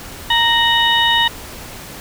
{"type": "harmonic tone with a mistuned harmonic", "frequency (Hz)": 930, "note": "A#5", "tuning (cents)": -4, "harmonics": [1, 2, 3, 4], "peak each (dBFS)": [-17, -17, -17, -17], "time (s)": [0.3, 1.28], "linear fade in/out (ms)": 5, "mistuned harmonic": 3, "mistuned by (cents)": 100, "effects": ["pink hiss -33 dBFS RMS until 2 s"]}